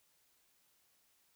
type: silence
effects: white hiss -73 dBFS RMS until 1.35 s